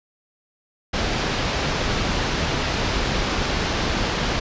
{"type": "low-pass noise", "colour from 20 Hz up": "pink", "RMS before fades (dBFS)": -23, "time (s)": [0.93, 4.4], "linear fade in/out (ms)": 10, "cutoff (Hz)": 5600, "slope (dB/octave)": 24, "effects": ["resampled to 16000 Hz"]}